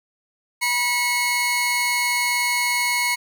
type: tone pair together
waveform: sawtooth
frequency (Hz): 971 / 2189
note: B5 / C#7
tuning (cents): -30 / -22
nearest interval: octave + major second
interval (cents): 1408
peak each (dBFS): -21 / -17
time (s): 0.61-3.16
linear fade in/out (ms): 20
effects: none